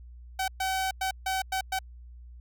sawtooth tone bursts at uneven times, 761 Hz, F#5, 48 cents sharp, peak -23 dBFS, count 6, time 0.39-0.48 / 0.6-0.91 / 1.01-1.11 / 1.26-1.42 / 1.52-1.61 / 1.72-1.79 s, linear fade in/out 5 ms, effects added 60 Hz sine -44 dBFS peak until 2.4 s

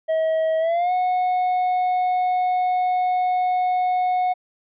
triangle tone with pitch glide, 640 to 730.9 Hz, D#5 to F#5, +49 to -21 cents, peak -16 dBFS, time 0.08-4.34 s, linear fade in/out 20 ms, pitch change +230 cents, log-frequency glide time 0.59-0.92 s, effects resampled to 8000 Hz

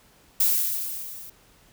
violet noise with level ramp, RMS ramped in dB -19 to -42 dBFS, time 0.4-1.3 s, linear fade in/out 5 ms, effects pink hiss -57 dBFS RMS until 1.72 s

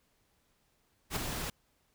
pink noise with ADSR envelope, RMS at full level -32 dBFS, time 1.1-1.5 s, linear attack 59 ms, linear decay 12 ms, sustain -5 dB, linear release 3 ms, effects pink hiss -73 dBFS RMS until 1.94 s

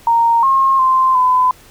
sine tone with pitch steps, 928 / 1074 / 1043 / 1010 Hz, A#5 / C6 / C6 / B5, -8 / +45 / -6 / +39 cents, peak -9 dBFS, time 0.07-1.51 s, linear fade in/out 2 ms, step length 360 ms, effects pink hiss -44 dBFS RMS until 1.7 s

